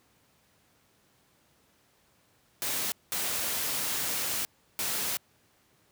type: noise bursts at uneven times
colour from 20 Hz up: white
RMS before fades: -31 dBFS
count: 3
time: 2.62-2.92 / 3.12-4.45 / 4.79-5.17 s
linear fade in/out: 0 ms
effects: pink hiss -66 dBFS RMS until 5.91 s + high-pass 80 Hz 12 dB/octave